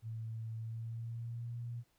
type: tone with pitch glide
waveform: sine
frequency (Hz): 112.3 to 118.84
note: A2 to A#2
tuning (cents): +36 to +34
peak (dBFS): -39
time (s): 0.02-1.84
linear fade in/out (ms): 50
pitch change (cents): +98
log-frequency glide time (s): 0.58-1.57
effects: pink hiss -75 dBFS RMS until 1.98 s